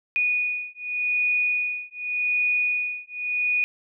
sine beating tone pair, 2466 / 2466.86 Hz, D#7 / D#7, -16 / -15 cents, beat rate 0.86 Hz, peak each -25 dBFS, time 0.16-3.64 s, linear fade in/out 0 ms, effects none

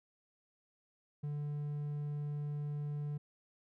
triangle tone, 146.83 Hz, D3, in tune, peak -34 dBFS, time 1.23-3.18 s, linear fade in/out 10 ms, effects none

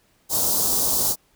white band-stop noise, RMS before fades -21 dBFS, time 0.29-1.16 s, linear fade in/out 50 ms, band 1000 to 4600 Hz, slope 24 dB/octave, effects pink hiss -62 dBFS RMS until 1.35 s

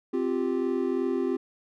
triangle chord, C suspended fourth, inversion none, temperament equal, 261.6 / 349.2 / 392 Hz, C4 / F4 / G4, 0 / 0 / 0 cents, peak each -27 dBFS, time 0.13-1.37 s, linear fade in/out 10 ms, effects none

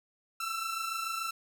sawtooth tone pair together, 1318.5 / 1345.4 Hz, E6 / E6, 0 / +35 cents, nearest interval unison, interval 35 cents, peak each -34 / -31 dBFS, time 0.4-1.31 s, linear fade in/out 5 ms, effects none

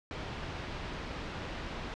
pink low-pass noise, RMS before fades -40 dBFS, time 0.11-1.94 s, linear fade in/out 0 ms, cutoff 3800 Hz, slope 12 dB/octave, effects low-pass 6000 Hz 12 dB/octave

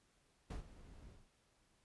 brown noise with ADSR envelope, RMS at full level -41 dBFS, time 0.5-1.28 s, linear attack 6 ms, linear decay 120 ms, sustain -16 dB, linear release 180 ms, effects pink hiss -75 dBFS RMS until 1.84 s + resampled to 24000 Hz

